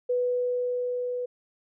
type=tone with level ramp; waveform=sine; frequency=493.9 Hz; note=B4; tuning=in tune; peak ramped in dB=-22 to -28 dBFS; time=0.09-1.26 s; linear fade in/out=10 ms; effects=none